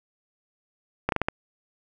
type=slowing click train; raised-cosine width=0.5 ms; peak=-8 dBFS; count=5; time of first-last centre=1.09-1.285 s; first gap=32 ms; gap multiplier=1.29; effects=none